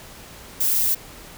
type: noise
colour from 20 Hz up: violet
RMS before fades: -20 dBFS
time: 0.6-0.95 s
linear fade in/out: 10 ms
effects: pink hiss -42 dBFS RMS until 1.37 s